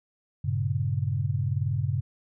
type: chord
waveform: sine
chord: G diminished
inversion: none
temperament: equal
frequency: 98 / 116.54 / 138.59 Hz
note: G2 / Bb2 / Db3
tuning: 0 / 0 / 0 cents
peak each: -28 / -30 / -28 dBFS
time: 0.44-2.01 s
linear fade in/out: 10 ms
effects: none